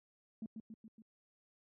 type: tone with echo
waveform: sine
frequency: 220.8 Hz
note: A3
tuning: 6 cents sharp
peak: -39 dBFS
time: 0.42-0.46 s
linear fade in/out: 2 ms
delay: 140 ms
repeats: 4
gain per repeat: -4 dB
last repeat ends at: 1.02 s
effects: tanh soft clip ceiling -36 dBFS + high-pass 100 Hz 12 dB/octave